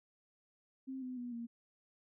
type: tone with pitch steps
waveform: sine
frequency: 264.3 / 253.8 / 243.8 / 234.1 Hz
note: C4 / B3 / B3 / A#3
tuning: +18 / +47 / -22 / +8 cents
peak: -40 dBFS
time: 0.87-1.47 s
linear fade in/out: 20 ms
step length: 150 ms
effects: none